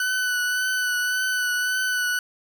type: tone with vibrato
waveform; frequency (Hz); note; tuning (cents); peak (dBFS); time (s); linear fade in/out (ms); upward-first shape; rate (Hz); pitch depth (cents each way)
40% pulse; 1494; F#6; +16; -21; 0-2.19; 2; triangle; 1.8; 25
effects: none